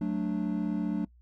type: chord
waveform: triangle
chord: D major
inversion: first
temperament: equal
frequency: 185 / 220 / 293.7 Hz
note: F#3 / A3 / D4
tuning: 0 / 0 / 0 cents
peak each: -30 dBFS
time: 0.01-1.05 s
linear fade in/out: 5 ms
effects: noise-tail reverb RT60 0.1 s tail -23 dB re dry + added 60 Hz sine -55 dBFS peak until 1.21 s

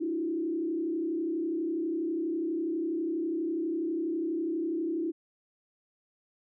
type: tone with frequency modulation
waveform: sine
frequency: 329.6 Hz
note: E4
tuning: in tune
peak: -28 dBFS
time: 0-5.12 s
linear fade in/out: 20 ms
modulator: 32.2 Hz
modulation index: 0.91
effects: none

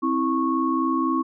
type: tone cluster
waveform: sine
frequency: 262.5 / 326.3 / 1101 Hz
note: C4 / E4 / C#6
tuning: +6 / -18 / -12 cents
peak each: -24 dBFS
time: 0.02-1.23 s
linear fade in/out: 20 ms
effects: none

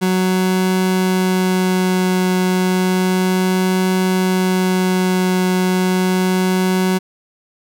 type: tone with vibrato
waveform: 30% pulse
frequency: 185 Hz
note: F#3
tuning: in tune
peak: -11 dBFS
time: 0.01-6.99 s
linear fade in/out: 20 ms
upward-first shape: triangle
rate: 0.32 Hz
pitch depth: 11 cents each way
effects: none

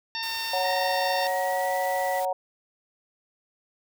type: harmonic tone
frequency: 908 Hz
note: A#5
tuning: 46 cents flat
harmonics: 1 / 2 / 3 / 4 / 5 / 6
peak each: -36 / -36 / -36 / -36 / -36 / -36 dBFS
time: 0.15-1.27 s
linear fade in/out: 0 ms
type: band-stop noise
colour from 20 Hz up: white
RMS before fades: -40 dBFS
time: 0.23-2.25 s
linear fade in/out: 0 ms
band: 110 to 330 Hz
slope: 48 dB/octave
type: chord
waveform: sine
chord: F# major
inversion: second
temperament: equal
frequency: 554.4 / 740 / 932.3 Hz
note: C#5 / F#5 / A#5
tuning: 0 / 0 / 0 cents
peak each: -28 / -27 / -32 dBFS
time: 0.53-2.33 s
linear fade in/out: 5 ms
type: tone with pitch glide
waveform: sine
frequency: 1878 to 1956.6 Hz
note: A#6 to B6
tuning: +12 to -17 cents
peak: -33 dBFS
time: 0.64-2.2 s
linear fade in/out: 5 ms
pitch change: +71 cents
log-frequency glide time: 1.18-1.76 s
effects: none

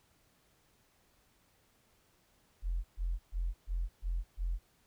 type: tone bursts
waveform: sine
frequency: 43.05 Hz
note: F1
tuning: 24 cents flat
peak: -30 dBFS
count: 6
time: 2.62-4.59 s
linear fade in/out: 50 ms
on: 220 ms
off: 130 ms
effects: tanh soft clip ceiling -26 dBFS + pink hiss -70 dBFS RMS until 4.86 s

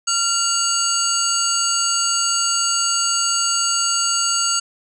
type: tone cluster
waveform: sine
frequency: 1376 / 2839 / 4562 / 6630 / 7930 Hz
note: F6 / F7 / C#8 / G#8 / B8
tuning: -26 / +28 / +49 / -4 / +6 cents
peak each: -23 / -26 / -22 / -22 / -22 dBFS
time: 0.07-4.6 s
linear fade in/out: 10 ms
effects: tanh soft clip ceiling -7 dBFS

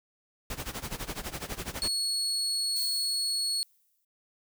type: noise with tremolo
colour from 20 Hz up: pink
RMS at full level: -34 dBFS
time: 0.5-1.88 s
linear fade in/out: 2 ms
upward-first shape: sine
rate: 12 Hz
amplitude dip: 85%
type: tone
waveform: 35% pulse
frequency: 4356 Hz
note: C#8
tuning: 31 cents flat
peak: -26 dBFS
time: 1.82-3.63 s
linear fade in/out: 0 ms
type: noise with exponential decay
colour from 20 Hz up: violet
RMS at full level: -36 dBFS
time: 2.76-4.05 s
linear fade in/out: 5 ms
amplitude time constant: 280 ms
effects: none

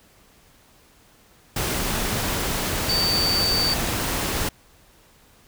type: tone in noise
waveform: sine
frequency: 4588 Hz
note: D8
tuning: 41 cents flat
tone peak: -20 dBFS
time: 2.89-3.74 s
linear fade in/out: 5 ms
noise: pink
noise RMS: -25 dBFS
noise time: 1.56-4.49 s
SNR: +2 dB
effects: pink hiss -55 dBFS RMS until 5.47 s

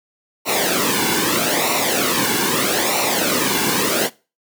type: noise with flanger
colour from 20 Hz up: pink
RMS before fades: -18 dBFS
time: 0.45-4.1 s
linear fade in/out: 50 ms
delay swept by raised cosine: 0.61 to 1.61 ms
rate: 0.79 Hz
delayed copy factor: -0.7
effects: noise-tail reverb RT60 0.3 s tail -21 dB re dry + high-pass 200 Hz 12 dB/octave

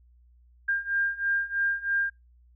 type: beating tone pair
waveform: sine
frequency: 1600 / 1603.1 Hz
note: G6 / G6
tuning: +35 / +38 cents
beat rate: 3.1 Hz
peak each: -29 / -27 dBFS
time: 0.68-2.1 s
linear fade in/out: 10 ms
effects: noise-tail reverb RT60 0.2 s tail -24 dB re dry + added 60 Hz sine -55 dBFS peak until 2.55 s

